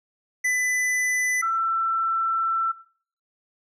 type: tone pair in turn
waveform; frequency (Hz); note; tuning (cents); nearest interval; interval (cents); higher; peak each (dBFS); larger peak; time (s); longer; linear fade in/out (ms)
square / sine; 2000 / 1338.7; B6 / E6; +21 / +26; perfect fifth; 695; first; -21; neither; 0.44-1.42 / 1.42-2.72; second; 10
effects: noise-tail reverb RT60 0.5 s tail -17 dB re dry + low-pass 11000 Hz 12 dB/octave